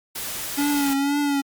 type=noise; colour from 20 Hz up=white; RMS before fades=-30 dBFS; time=0.15-0.94 s; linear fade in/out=10 ms
type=tone with vibrato; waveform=square; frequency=282.5 Hz; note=C#4; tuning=33 cents sharp; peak=-20 dBFS; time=0.57-1.42 s; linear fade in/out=20 ms; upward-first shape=triangle; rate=2 Hz; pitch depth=55 cents each way
effects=MP3 96 kbps